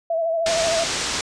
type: tone with vibrato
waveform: sine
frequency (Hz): 659.3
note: E5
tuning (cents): 0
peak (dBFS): -19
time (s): 0.1-0.84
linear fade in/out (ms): 5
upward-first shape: sine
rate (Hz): 13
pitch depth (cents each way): 42
type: low-pass noise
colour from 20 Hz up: white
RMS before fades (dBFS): -25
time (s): 0.46-1.21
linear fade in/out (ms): 2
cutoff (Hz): 7200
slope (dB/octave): 24
effects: resampled to 22050 Hz